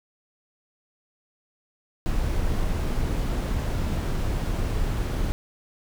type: noise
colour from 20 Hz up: brown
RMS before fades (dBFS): -25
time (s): 2.06-5.32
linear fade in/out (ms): 0
effects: none